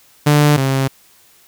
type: tone pair in turn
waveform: sawtooth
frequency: 147.8 / 134.43 Hz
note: D3 / C3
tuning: +11 / +47 cents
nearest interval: major second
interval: 164 cents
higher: first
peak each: -5 / -10 dBFS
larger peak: first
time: 0.26-0.57 / 0.57-0.88 s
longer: neither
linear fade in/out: 10 ms
effects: white hiss -50 dBFS RMS until 1.47 s